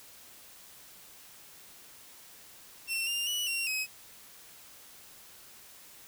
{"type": "tone with pitch steps", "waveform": "sawtooth", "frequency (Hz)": [2707, 2798, 2944, 2749, 2544], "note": ["E7", "F7", "F#7", "F7", "D#7"], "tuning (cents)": [45, 3, -9, -28, 38], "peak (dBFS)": -27, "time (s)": [2.87, 3.87], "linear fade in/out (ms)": 50, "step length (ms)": 200, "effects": ["white hiss -53 dBFS RMS until 6.07 s"]}